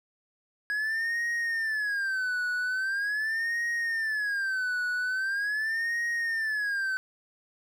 triangle tone with vibrato, 1662 Hz, G#6, 1 cent sharp, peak -25 dBFS, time 0.7-6.97 s, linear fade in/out 0 ms, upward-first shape sine, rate 0.42 Hz, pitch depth 210 cents each way, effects none

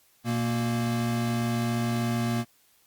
square tone pair together, 120.17 / 233.1 Hz, B2 / A#3, -47 / 0 cents, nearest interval major seventh, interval 1147 cents, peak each -29 / -28 dBFS, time 0.24-2.45 s, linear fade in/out 50 ms, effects white hiss -63 dBFS RMS until 2.86 s + Opus 48 kbps

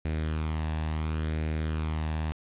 sawtooth tone with flanger, 78.2 Hz, D#2, 9 cents sharp, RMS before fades -30 dBFS, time 0.05-2.32 s, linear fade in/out 0 ms, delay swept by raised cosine 0.46 to 1.14 ms, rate 0.71 Hz, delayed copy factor +0.5, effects resampled to 8000 Hz + 9-bit

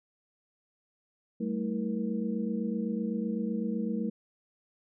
sine tone cluster, 195 / 222.9 / 322.3 / 473.8 Hz, G3 / A3 / E4 / A#4, -9 / +23 / -39 / +28 cents, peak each -34 / -31 / -39 / -39 dBFS, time 1.4-4.1 s, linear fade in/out 10 ms, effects none

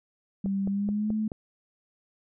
sine tone with pitch glide, 196 to 216.2 Hz, G3 to A3, 0 to -30 cents, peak -25 dBFS, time 0.44-1.28 s, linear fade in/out 5 ms, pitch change +170 cents, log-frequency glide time 0.67-1.13 s
click train, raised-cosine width 2 ms, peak -23 dBFS, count 5, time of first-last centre 0.46-1.318 s, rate 4.66 Hz
effects none

